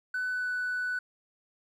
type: tone with pitch glide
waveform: triangle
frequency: 1500 to 1489.6 Hz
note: F#6 to F#6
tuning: +23 to +11 cents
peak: -26 dBFS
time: 0.14-0.99 s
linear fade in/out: 5 ms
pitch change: -12 cents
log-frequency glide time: 0.31-0.5 s
effects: tanh soft clip ceiling -25 dBFS